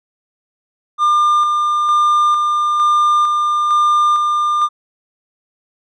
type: tone with tremolo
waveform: triangle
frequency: 1200 Hz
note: D6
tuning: 37 cents sharp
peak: -8 dBFS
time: 0.98-4.69 s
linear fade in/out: 50 ms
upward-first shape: square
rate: 1.1 Hz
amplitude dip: 30%
effects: resampled to 22050 Hz